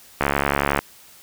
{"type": "click train", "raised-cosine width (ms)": 0.5, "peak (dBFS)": -3, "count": 42, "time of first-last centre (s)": [0.21, 0.79], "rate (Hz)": 70.7, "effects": ["white hiss -48 dBFS RMS until 1.22 s"]}